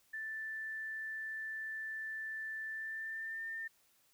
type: tone with pitch glide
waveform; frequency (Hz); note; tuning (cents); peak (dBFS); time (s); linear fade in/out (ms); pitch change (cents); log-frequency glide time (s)
sine; 1763 to 1804.2; A6 to A6; +3 to +43; -39; 0.13-3.68; 10; +40; 2.68-3.52
effects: white hiss -71 dBFS RMS until 4.13 s